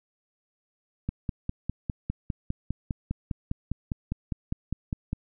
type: click train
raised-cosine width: 5 ms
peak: -16 dBFS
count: 21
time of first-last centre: 1.09-5.13 s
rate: 4.95 Hz
effects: none